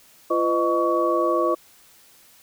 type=tone cluster; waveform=sine; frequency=343 / 505 / 617 / 1126 Hz; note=F4 / B4 / D#5 / C#6; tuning=-31 / +39 / -15 / +27 cents; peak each=-23 / -25 / -24 / -23 dBFS; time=0.3-1.55 s; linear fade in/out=10 ms; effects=white hiss -53 dBFS RMS until 2.42 s